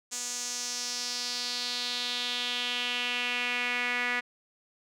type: tone with band-pass filter sweep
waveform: sawtooth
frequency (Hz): 244.7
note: B3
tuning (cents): -16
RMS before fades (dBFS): -32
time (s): 0.11-4.21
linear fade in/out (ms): 20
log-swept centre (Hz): 7000 to 2000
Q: 3.3
effects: none